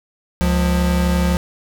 square tone pair together, 69.9 / 177.72 Hz, C#2 / F3, +15 / +31 cents, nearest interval octave + major third, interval 1616 cents, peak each -18 dBFS, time 0.41-1.37 s, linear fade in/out 0 ms, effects none

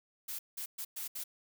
blue noise bursts at uneven times, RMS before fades -40 dBFS, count 5, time 0.28-0.39 / 0.57-0.66 / 0.78-0.85 / 0.96-1.08 / 1.15-1.24 s, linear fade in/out 10 ms, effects none

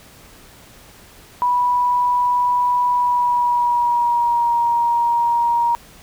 sine tone with pitch glide, 981 to 943.2 Hz, B5 to A#5, -12 to +20 cents, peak -14 dBFS, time 1.42-5.75 s, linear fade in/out 0 ms, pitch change -68 cents, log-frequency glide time 2.9-4.54 s, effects pink hiss -45 dBFS RMS until 6.02 s

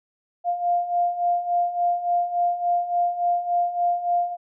sine beating tone pair, 698.5 / 702 Hz, F5 / F5, 0 / +9 cents, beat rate 3.5 Hz, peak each -26 / -21 dBFS, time 0.44-4.37 s, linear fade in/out 50 ms, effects none

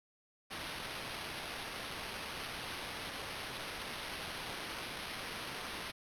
blue noise with sample-and-hold, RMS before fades -43 dBFS, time 0.5-5.92 s, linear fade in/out 20 ms, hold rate 7350 Hz, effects low-pass 12000 Hz 12 dB/octave

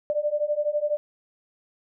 sine beating tone pair, 587.3 / 599.3 Hz, D5 / D5, 0 / +35 cents, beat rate 12 Hz, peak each -26 / -25 dBFS, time 0.1-0.97 s, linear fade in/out 0 ms, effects none

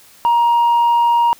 sine tone, 943 Hz, A#5, 20 cents sharp, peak -8 dBFS, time 0.25-1.33 s, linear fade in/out 0 ms, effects tanh soft clip ceiling -9 dBFS + white hiss -46 dBFS RMS until 1.39 s

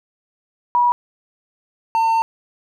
sine / triangle tone pair in turn, 968 / 903.5 Hz, B5 / A5, -35 / +46 cents, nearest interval minor second, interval 119 cents, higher first, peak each -12 dBFS, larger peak neither, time 0.75-0.92 / 1.95-2.22 s, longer second, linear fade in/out 0 ms, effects none

